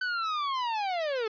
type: linear sweep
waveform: 45% pulse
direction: down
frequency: 1522 to 420 Hz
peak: -28 dBFS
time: 0.01-1.28 s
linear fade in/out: 5 ms
effects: resampled to 11025 Hz